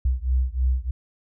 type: beating tone pair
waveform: sine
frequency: 62.3 / 65.5 Hz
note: B1 / C2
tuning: +16 / +2 cents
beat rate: 3.2 Hz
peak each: -22 / -23 dBFS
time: 0.05-0.91 s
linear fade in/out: 5 ms
effects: none